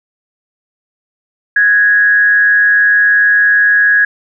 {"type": "tone with frequency modulation", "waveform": "sine", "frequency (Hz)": 1661.2, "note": "G#6", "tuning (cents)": 0, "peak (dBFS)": -6, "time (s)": [1.56, 4.05], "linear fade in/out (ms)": 5, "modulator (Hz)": 171, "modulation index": 0.37, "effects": []}